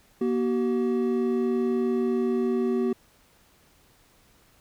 triangle tone pair together, 239.4 / 380 Hz, A#3 / F#4, +46 / +46 cents, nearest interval minor sixth, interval 800 cents, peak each -23 dBFS, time 0.21-2.93 s, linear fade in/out 5 ms, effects pink hiss -60 dBFS RMS until 4.6 s

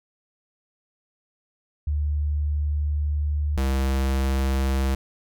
sine / square tone pair in turn, 74 / 66.8 Hz, D2 / C2, +14 / +36 cents, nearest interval major second, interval 178 cents, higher first, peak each -21 dBFS, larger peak neither, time 1.87-3.57 / 3.57-4.95 s, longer first, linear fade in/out 5 ms, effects none

